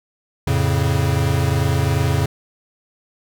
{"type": "chord", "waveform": "square", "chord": "F augmented", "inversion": "none", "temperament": "equal", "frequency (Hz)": [87.31, 110, 138.59], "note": ["F2", "A2", "C#3"], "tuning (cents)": [0, 0, 0], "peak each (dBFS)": [-21, -22, -20], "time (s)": [0.47, 2.26], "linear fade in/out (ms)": 5, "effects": []}